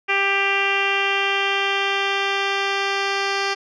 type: tone with low-pass filter sweep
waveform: 10% pulse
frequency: 394.8 Hz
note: G4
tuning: 12 cents sharp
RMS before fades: -21 dBFS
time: 0.08-3.55 s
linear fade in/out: 20 ms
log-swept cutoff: 2600 to 4300 Hz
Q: 4.3
effects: none